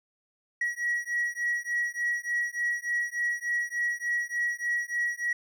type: beating tone pair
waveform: triangle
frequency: 1915 / 1918.4 Hz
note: A#6 / A#6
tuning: +46 / +49 cents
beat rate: 3.4 Hz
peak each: -28 dBFS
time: 0.61-5.33 s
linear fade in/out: 5 ms
effects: tanh soft clip ceiling -18 dBFS